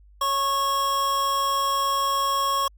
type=tone pair together; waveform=square; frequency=554.4 / 1098 Hz; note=C#5 / C#6; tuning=0 / -17 cents; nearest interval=octave; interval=1183 cents; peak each=-34 / -22 dBFS; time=0.21-2.68 s; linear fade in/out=5 ms; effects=added 50 Hz sine -49 dBFS peak until 2.77 s + AAC 64 kbps